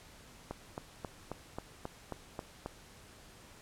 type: click train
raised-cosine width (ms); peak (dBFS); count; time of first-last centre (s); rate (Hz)
1; -24; 9; 0.51-2.661; 3.72
effects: pink hiss -56 dBFS RMS until 3.61 s + low-pass 11000 Hz 12 dB/octave